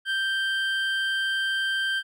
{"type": "tone pair together", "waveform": "triangle", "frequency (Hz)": [1568, 3136], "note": ["G6", "G7"], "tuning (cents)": [0, 0], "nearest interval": "octave", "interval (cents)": 1200, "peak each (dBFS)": [-23, -28], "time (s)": [0.05, 2.03], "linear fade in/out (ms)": 50, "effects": []}